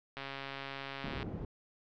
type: click train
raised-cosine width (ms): 0.3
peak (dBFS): -25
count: 146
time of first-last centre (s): 0.17-1.228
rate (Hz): 137
type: low-pass noise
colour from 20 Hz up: white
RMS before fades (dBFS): -41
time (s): 1.04-1.45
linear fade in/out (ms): 2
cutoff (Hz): 280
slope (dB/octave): 12
effects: low-pass 5000 Hz 12 dB/octave